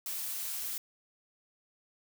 blue noise, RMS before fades -37 dBFS, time 0.06-0.78 s, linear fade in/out 2 ms, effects none

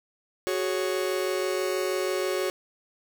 45% pulse chord, F# suspended second, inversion none, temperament just, 370 / 416.2 / 555 Hz, F#4 / G#4 / C#5, 0 / +4 / +2 cents, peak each -28 / -32 / -31 dBFS, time 0.47-2.5 s, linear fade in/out 0 ms, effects none

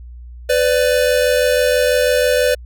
square tone pair together, 501.2 / 587.3 Hz, B4 / D5, +25 / 0 cents, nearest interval minor third, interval 275 cents, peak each -15 / -17 dBFS, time 0.49-2.55 s, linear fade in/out 10 ms, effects added 60 Hz sine -32 dBFS peak until 2.65 s

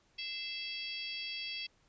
harmonic tone with a mistuned harmonic, 659.3 Hz, E5, in tune, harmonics 3 / 4 / 5 / 6 / 7 / 8, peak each -50 / -43 / -43 / -55 / -43 / -50 dBFS, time 0.18-1.67 s, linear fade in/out 10 ms, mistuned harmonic 3, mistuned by +71 cents, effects pink hiss -70 dBFS RMS until 1.88 s + resampled to 16000 Hz

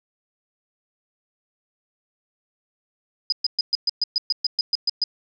sine tone bursts, 4978 Hz, D#8, in tune, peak -17 dBFS, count 13, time 3.3-5.039 s, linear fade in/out 2 ms, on 23 ms, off 120 ms, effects none

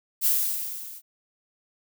violet noise with level ramp, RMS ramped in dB -19 to -43 dBFS, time 0.21-1.02 s, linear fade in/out 50 ms, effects none

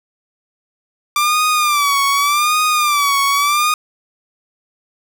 sawtooth tone with vibrato, 1174.7 Hz, D6, in tune, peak -9 dBFS, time 1.16-3.74 s, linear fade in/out 2 ms, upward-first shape sine, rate 0.85 Hz, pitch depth 95 cents each way, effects none

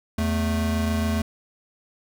square tone pair together, 82.41 / 220 Hz, E2 / A3, 0 / 0 cents, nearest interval octave + perfect fourth, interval 1700 cents, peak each -25 dBFS, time 0.18-1.22 s, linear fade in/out 5 ms, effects none

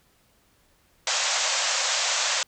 white band-pass noise, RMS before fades -25 dBFS, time 1.07-2.43 s, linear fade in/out 2 ms, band 510 to 7600 Hz, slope 96 dB/octave, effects pink hiss -63 dBFS RMS until 2.47 s

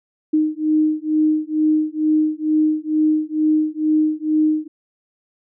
sine beating tone pair, 307.9 / 310.1 Hz, D#4 / D#4, -18 / -6 cents, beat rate 2.2 Hz, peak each -18 dBFS, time 0.33-4.68 s, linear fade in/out 10 ms, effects none

